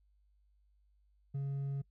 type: tone with hard clipping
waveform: sine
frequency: 138.59 Hz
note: C#3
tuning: in tune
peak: -35 dBFS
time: 1.34-1.82 s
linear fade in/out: 10 ms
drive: 2 dB
effects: noise-tail reverb RT60 0.1 s tail -24 dB re dry + added 50 Hz sine -67 dBFS peak until 1.9 s